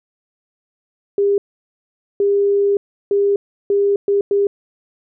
sine tone bursts at uneven times, 402.1 Hz, G4, 44 cents sharp, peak -12 dBFS, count 6, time 1.18-1.38 / 2.2-2.77 / 3.11-3.36 / 3.7-3.96 / 4.08-4.21 / 4.31-4.47 s, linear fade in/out 2 ms, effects none

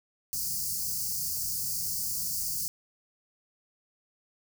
white band-stop noise, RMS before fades -32 dBFS, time 0.33-2.68 s, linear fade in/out 0 ms, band 200 to 4500 Hz, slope 96 dB/octave, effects none

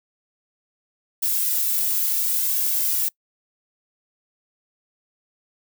violet noise with flanger, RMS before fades -22 dBFS, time 1.22-3.09 s, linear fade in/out 10 ms, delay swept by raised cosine 1.8 to 2.4 ms, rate 0.71 Hz, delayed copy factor +0.7, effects noise-tail reverb RT60 0.1 s tail -24 dB re dry

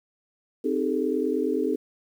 sine chord, A half-diminished seventh, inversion first, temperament equal with one note detuned, 261.6 / 311.1 / 400.5 / 440 Hz, C4 / Eb4 / G4 / A4, 0 / 0 / +37 / 0 cents, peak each -28 dBFS, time 0.64-1.76 s, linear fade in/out 10 ms, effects 9-bit

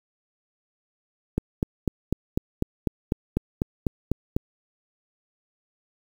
click train, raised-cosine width 3 ms, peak -9 dBFS, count 13, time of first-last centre 1.38-4.365 s, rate 4.02 Hz, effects 7-bit

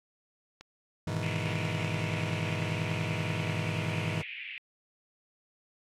click, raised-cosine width 0.2 ms, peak -29 dBFS, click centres 0.61 s
40% pulse chord, E major seventh, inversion first, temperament just, 103.01 / 123.61 / 154.51 / 164.81 Hz, G#2 / B2 / D#3 / E3, -14 / +2 / -12 / 0 cents, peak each -34 / -38 / -35 / -35 dBFS, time 1.07-4.22 s, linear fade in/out 5 ms
white band-pass noise, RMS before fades -41 dBFS, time 1.23-4.58 s, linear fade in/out 0 ms, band 2100 to 2700 Hz, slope 48 dB/octave
effects low-pass 9000 Hz 12 dB/octave + AAC 64 kbps

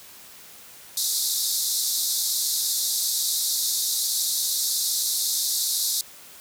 pink band-pass noise, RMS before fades -25 dBFS, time 0.97-6.01 s, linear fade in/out 2 ms, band 3700 to 15000 Hz, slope 96 dB/octave, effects white hiss -46 dBFS RMS until 6.4 s + high-pass 60 Hz 12 dB/octave

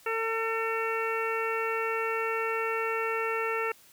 harmonic tone, 450 Hz, A4, 39 cents sharp, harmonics 1 / 2 / 3 / 4 / 5 / 6, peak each -31 / -37 / -33 / -37 / -36 / -37 dBFS, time 0.06-3.72 s, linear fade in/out 5 ms, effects white hiss -57 dBFS RMS until 3.92 s

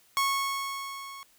sawtooth tone with level ramp, 1100 Hz, C#6, 14 cents flat, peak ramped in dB -19 to -38 dBFS, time 0.17-1.23 s, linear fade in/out 0 ms, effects white hiss -62 dBFS RMS until 1.38 s

